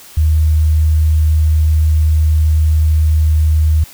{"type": "tone", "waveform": "sine", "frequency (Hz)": 77.78, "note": "D#2", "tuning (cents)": 0, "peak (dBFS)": -8, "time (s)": [0.17, 3.84], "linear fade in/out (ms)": 5, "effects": ["white hiss -38 dBFS RMS until 3.93 s"]}